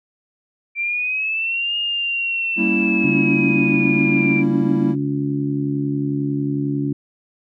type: exponential two-way sweep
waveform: sine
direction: up then down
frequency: 2349 to 2843 to 2349 Hz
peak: -19 dBFS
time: 0.75-4.44 s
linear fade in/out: 50 ms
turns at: 1.76 s
type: chord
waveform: triangle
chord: G diminished seventh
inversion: none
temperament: equal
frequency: 196 / 233.1 / 277.2 / 329.6 Hz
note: G3 / Bb3 / Db4 / Fb4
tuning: 0 / 0 / 0 / 0 cents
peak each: -20 / -20 / -25 / -19 dBFS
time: 2.56-4.96 s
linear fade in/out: 50 ms
type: harmonic tone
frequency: 71.1 Hz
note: C#2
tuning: 45 cents sharp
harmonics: 2 / 3 / 4 / 5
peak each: -23 / -31 / -21 / -30 dBFS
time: 3.04-6.93 s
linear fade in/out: 5 ms
effects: none